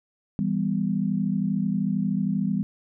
sine chord, E minor, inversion none, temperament just, 164.81 / 197.78 / 247.2 Hz, E3 / G3 / B3, 0 / +16 / +2 cents, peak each -28 / -24 / -29 dBFS, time 0.39-2.63 s, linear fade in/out 0 ms, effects none

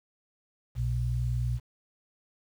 sine tone pair together, 61.1 / 121.32 Hz, B1 / B2, -18 / -30 cents, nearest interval octave, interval 1188 cents, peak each -30 / -28 dBFS, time 0.75-1.6 s, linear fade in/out 50 ms, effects 9-bit

